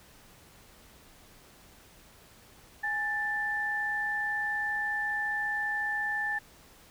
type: tone pair together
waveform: sine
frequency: 830.6 / 1765.1 Hz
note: G#5 / A6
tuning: 0 / +5 cents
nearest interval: octave + minor second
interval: 1305 cents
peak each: -36 / -29 dBFS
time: 2.83-6.39 s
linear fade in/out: 10 ms
effects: pink hiss -56 dBFS RMS until 6.9 s